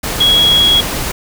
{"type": "tone in noise", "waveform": "sine", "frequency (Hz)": 3322, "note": "G#7", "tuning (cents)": 0, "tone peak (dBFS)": -7, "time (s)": [0.2, 0.81], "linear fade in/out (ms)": 10, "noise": "pink", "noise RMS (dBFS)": -19, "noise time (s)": [0.03, 1.12], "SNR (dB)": 9, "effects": []}